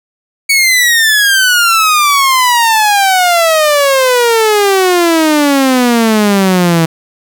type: exponential sweep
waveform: sawtooth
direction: down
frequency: 2245 to 161.2 Hz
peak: -3 dBFS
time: 0.49-6.86 s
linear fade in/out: 10 ms
effects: none